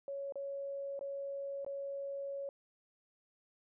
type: tone with dropouts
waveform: sine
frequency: 556 Hz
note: C#5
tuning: 5 cents sharp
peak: -38 dBFS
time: 0.08-2.49 s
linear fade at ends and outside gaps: 1 ms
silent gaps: 0.323-0.356 / 0.992-1.01 / 1.647-1.664 s
effects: none